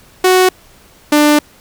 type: tone pair in turn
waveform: sawtooth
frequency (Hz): 370 / 297.1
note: F#4 / D4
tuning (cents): 0 / +20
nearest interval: major third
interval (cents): 380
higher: first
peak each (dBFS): -3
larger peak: neither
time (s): 0.24-0.49 / 1.12-1.39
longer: second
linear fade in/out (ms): 5
effects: pink hiss -45 dBFS RMS until 1.6 s